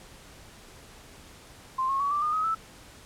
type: tone with pitch steps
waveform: sine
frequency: 1046.5 / 1087.2 / 1129.4 / 1173.3 / 1218.9 / 1266.3 / 1315.5 Hz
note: C6 / C#6 / C#6 / D6 / D#6 / D#6 / E6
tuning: 0 / -34 / +32 / -2 / -36 / +30 / -4 cents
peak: -24 dBFS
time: 1.78-2.55 s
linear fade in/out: 10 ms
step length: 110 ms
effects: pink hiss -50 dBFS RMS until 3.05 s + low-pass 11000 Hz 12 dB/octave